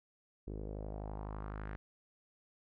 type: tone with low-pass filter sweep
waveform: sawtooth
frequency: 51.91 Hz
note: G#1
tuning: in tune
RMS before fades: -43 dBFS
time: 0.47-1.76 s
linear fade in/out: 0 ms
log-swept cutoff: 380 to 1800 Hz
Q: 2.5
effects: none